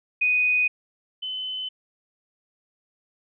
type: tone pair in turn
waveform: sine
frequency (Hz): 2489 / 3035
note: D#7 / F#7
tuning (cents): 0 / +43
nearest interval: minor third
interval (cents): 343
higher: second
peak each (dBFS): -18 / -28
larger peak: first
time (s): 0.21-0.68 / 1.22-1.69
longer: neither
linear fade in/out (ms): 10
effects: none